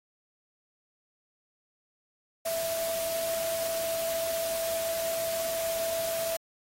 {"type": "tone in noise", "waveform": "sine", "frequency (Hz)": 660, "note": "E5", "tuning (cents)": 2, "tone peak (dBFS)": -29, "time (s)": [2.45, 6.37], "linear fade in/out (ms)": 10, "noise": "white", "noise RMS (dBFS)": -36, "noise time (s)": [2.45, 6.37], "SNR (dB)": 4, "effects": ["AAC 48 kbps"]}